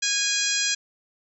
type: harmonic tone with a mistuned harmonic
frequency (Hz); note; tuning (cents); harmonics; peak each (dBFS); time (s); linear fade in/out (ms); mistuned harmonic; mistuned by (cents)
822; G#5; -18; 2 / 3 / 4 / 5 / 6 / 7 / 8 / 9; -30 / -30 / -30 / -30 / -30 / -30 / -30 / -30; 0.02-0.75; 10; 7; +29
effects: none